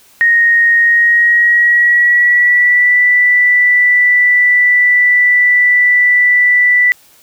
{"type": "tone with pitch glide", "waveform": "sine", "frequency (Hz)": [1864.7, 1973.3], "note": ["A#6", "B6"], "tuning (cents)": [0, -2], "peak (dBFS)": -6, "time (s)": [0.21, 6.92], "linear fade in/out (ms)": 0, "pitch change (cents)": 98, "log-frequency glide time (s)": [0.79, 2.98], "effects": ["white hiss -46 dBFS RMS until 7.22 s"]}